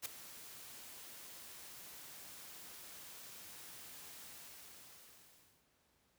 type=noise with ADSR envelope; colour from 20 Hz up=white; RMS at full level=-39 dBFS; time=0.02-5.67 s; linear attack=36 ms; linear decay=6 ms; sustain=-14 dB; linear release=1400 ms; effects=pink hiss -75 dBFS RMS until 6.18 s + high-pass 60 Hz 12 dB/octave